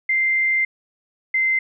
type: tone pair in turn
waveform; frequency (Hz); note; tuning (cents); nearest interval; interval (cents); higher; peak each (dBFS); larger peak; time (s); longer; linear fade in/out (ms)
sine; 2089 / 2075; C7 / C7; -3 / -15; unison; 12; first; -16; neither; 0.09-0.65 / 1.34-1.59; first; 5
effects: none